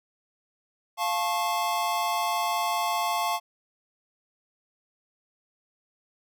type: chord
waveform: square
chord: F augmented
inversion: none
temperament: just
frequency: 698.5 / 873.1 / 1091.3 Hz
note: F5 / A5 / C#6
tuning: 0 / -14 / -27 cents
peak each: -30 dBFS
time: 0.97-3.4 s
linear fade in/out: 50 ms
effects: none